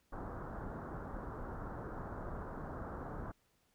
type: low-pass noise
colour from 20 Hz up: pink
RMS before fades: -44 dBFS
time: 0.12-3.32 s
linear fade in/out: 10 ms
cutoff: 1500 Hz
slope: 48 dB/octave
effects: pink hiss -75 dBFS RMS until 3.74 s